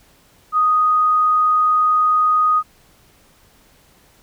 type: tone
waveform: sine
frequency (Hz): 1244.5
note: D#6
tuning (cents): 0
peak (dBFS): -12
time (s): 0.52-2.63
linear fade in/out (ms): 50
effects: pink hiss -53 dBFS RMS until 4.22 s